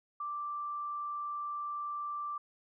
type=tone; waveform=sine; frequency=1174.7 Hz; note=D6; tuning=in tune; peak=-35 dBFS; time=0.2-2.38 s; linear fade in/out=5 ms; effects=none